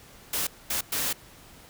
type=noise bursts at uneven times; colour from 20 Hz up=white; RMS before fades=-28 dBFS; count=3; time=0.33-0.47 / 0.7-0.81 / 0.92-1.13 s; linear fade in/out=5 ms; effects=pink hiss -51 dBFS RMS until 1.69 s